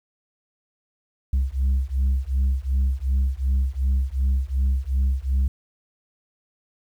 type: beating tone pair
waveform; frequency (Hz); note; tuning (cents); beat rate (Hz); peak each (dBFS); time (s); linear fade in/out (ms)
sine; 65 / 67.7; C2 / C#2; -11 / -40; 2.7; -20; 1.33-5.48; 5
effects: tanh soft clip ceiling -16 dBFS + 9-bit